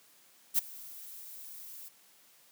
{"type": "noise with ADSR envelope", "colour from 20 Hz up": "violet", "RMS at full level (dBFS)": -24, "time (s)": [0.54, 1.89], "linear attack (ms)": 43, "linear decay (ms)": 12, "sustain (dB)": -23, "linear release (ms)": 13, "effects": ["white hiss -62 dBFS RMS until 2.51 s", "high-pass 150 Hz 12 dB/octave"]}